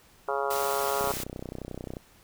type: harmonic tone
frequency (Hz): 138.9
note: C#3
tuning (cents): +4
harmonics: 3 / 4 / 5 / 6 / 7 / 8 / 9 / 10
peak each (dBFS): -32 / -33 / -34 / -35 / -35 / -36 / -37 / -37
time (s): 0.28-1.12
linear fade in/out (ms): 5
type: noise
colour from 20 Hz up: white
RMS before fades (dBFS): -35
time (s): 0.5-1.24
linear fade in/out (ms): 10
type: click train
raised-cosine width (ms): 2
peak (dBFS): -23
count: 31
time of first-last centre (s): 1.01-1.968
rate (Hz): 31.3
effects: pink hiss -58 dBFS RMS until 2.23 s